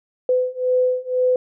sine beating tone pair, 504 / 506 Hz, B4 / B4, +35 / +42 cents, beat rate 2 Hz, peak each -20 / -19 dBFS, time 0.29-1.36 s, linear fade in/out 2 ms, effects none

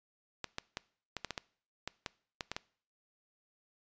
clicks, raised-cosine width 0.2 ms, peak -19 dBFS, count 12, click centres 0.443 / 0.584 / 0.771 / 1.167 / 1.247 / 1.307 / 1.378 / 1.876 / 2.062 / 2.408 / 2.516 / 2.565 s, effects noise-tail reverb RT60 0.5 s tail -22 dB re dry + resampled to 16000 Hz

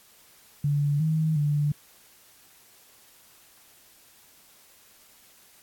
sine tone with pitch steps, 144.6 / 157.7 / 146.9 Hz, D3 / D#3 / D3, -27 / +24 / +1 cents, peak -21 dBFS, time 0.64-1.72 s, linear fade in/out 5 ms, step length 360 ms, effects white hiss -56 dBFS RMS until 5.62 s + AAC 64 kbps

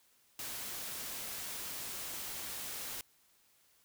white noise, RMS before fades -42 dBFS, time 0.39-3.01 s, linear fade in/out 2 ms, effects white hiss -69 dBFS RMS until 3.84 s

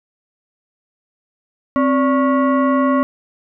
sine tone with frequency modulation, 262.3 Hz, C4, 4 cents sharp, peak -12 dBFS, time 1.76-3.03 s, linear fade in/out 0 ms, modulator 841 Hz, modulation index 1, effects none

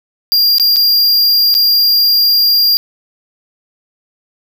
square tone with dropouts, 4788 Hz, D8, 33 cents sharp, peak -8 dBFS, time 0.32-2.77 s, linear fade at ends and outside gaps 0 ms, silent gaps 0.583-0.598 / 0.761-0.767 / 1.542-1.55 s, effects none

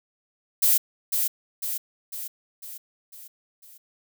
violet noise with echo, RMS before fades -19 dBFS, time 0.62-0.78 s, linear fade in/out 10 ms, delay 500 ms, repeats 6, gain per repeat -5 dB, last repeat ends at 3.78 s, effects none

